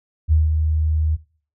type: tone with ADSR envelope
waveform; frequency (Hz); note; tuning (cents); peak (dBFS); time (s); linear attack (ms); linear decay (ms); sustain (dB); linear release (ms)
sine; 78; D#2; +5; -11; 0.28-1.17; 40; 170; -5; 27
effects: noise-tail reverb RT60 0.4 s tail -17 dB re dry